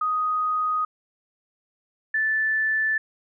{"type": "tone pair in turn", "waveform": "sine", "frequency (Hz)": [1248, 1754.8], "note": ["D#6", "A6"], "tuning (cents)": [5, -5], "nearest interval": "tritone", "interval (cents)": 590, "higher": "second", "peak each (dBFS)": [-21, -20], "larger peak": "second", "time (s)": [[0.01, 0.85], [2.14, 2.98]], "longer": "neither", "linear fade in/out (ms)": 5, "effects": []}